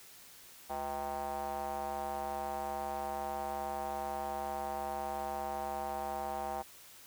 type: tone with band-pass filter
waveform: square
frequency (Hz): 71.2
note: C#2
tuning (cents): +47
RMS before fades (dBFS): -38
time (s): 0.69-6.63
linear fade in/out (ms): 20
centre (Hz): 790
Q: 4.8
effects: white hiss -55 dBFS RMS until 7.06 s